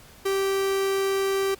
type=tone; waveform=45% pulse; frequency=389.7 Hz; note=G4; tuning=10 cents flat; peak=-22 dBFS; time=0.25-1.55 s; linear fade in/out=10 ms; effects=pink hiss -50 dBFS RMS until 1.59 s + Opus 48 kbps